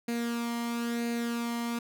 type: tone with flanger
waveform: sawtooth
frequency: 235.2 Hz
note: A#3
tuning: 16 cents sharp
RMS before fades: -32 dBFS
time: 0.08-1.79 s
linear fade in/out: 5 ms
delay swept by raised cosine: 0.45 to 0.97 ms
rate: 1 Hz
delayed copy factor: +0.55
effects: none